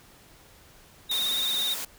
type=tone with vibrato; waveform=triangle; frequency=3700 Hz; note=A#7; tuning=14 cents flat; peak=-24 dBFS; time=1.09-1.75 s; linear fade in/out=20 ms; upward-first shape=triangle; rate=18 Hz; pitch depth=65 cents each way
type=high-pass noise; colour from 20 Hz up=white; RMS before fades=-34 dBFS; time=1.11-1.85 s; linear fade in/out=5 ms; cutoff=170 Hz; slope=96 dB/octave
effects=pink hiss -54 dBFS RMS until 1.98 s